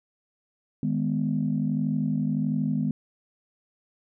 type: chord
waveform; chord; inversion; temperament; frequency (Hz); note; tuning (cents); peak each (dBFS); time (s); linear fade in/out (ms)
sine; G# minor; second; just; 155.74 / 207.7 / 249.2; D#3 / G#3 / B3; +2 / 0 / +16; -27; 0.83-2.91; 2
effects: tanh soft clip ceiling -14 dBFS